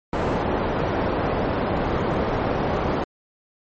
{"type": "low-pass noise", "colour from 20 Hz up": "white", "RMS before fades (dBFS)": -23, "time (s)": [0.13, 3.04], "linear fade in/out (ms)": 2, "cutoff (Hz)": 700, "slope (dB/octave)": 12, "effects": ["MP3 32 kbps"]}